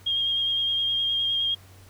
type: tone with vibrato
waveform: sine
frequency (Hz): 3233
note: G#7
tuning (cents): -47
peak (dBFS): -22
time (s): 0.06-1.55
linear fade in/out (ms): 10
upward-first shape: sine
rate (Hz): 9.7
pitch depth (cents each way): 17
effects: added 94 Hz sine -49 dBFS peak until 1.89 s + pink hiss -54 dBFS RMS until 1.89 s